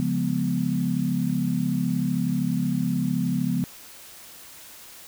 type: chord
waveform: sine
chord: C# dominant seventh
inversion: none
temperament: equal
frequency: 138.59 / 174.61 / 207.7 / 246.9 Hz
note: C#3 / E#3 / G#3 / B3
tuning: 0 / 0 / 0 / 0 cents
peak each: -29 / -26 / -29 / -26 dBFS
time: 0-3.64 s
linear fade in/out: 0 ms
effects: white hiss -45 dBFS RMS until 5.07 s